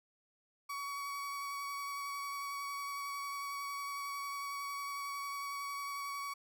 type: tone with vibrato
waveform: 35% pulse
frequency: 1128 Hz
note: C#6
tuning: 30 cents sharp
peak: -37 dBFS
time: 0.69-6.34 s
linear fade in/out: 10 ms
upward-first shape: sine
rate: 11 Hz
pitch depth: 12 cents each way
effects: none